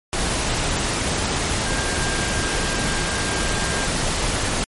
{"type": "tone in noise", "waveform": "sine", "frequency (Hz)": 1600, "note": "G6", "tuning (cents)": 35, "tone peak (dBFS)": -30, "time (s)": [1.66, 3.87], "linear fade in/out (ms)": 0, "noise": "pink", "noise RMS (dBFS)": -22, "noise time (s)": [0.13, 4.64], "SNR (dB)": -11, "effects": ["MP3 48 kbps"]}